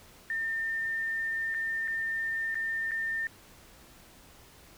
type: tone with dropouts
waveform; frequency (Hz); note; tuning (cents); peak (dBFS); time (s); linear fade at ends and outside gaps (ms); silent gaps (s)
sine; 1806; A6; +45; -29; 0.3-3.27; 1; 1.542-1.546 / 1.876-1.88 / 2.545-2.554 / 2.91-2.917
effects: pink hiss -55 dBFS RMS until 4.77 s